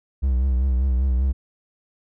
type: tone with vibrato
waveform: triangle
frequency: 64.6 Hz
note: C2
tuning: 21 cents flat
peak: -15 dBFS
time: 0.22-1.33 s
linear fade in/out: 20 ms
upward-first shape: triangle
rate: 5.1 Hz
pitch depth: 97 cents each way
effects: none